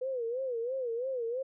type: tone with vibrato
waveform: sine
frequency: 493.9 Hz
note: B4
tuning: in tune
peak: -31 dBFS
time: 0.01-1.43 s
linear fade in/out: 10 ms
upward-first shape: sine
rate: 3 Hz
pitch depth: 140 cents each way
effects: none